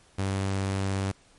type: tone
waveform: sawtooth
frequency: 97.1 Hz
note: G2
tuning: 16 cents flat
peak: -22 dBFS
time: 0.18-1.12 s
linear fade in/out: 10 ms
effects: pink hiss -59 dBFS RMS until 1.38 s + MP3 48 kbps